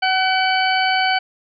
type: harmonic tone with a mistuned harmonic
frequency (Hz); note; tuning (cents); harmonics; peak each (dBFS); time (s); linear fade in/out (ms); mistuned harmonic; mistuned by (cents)
753; F#5; +30; 1 / 2 / 3 / 4 / 6; -18 / -21 / -23 / -24 / -26; 0.02-1.19; 10; 3; +24
effects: none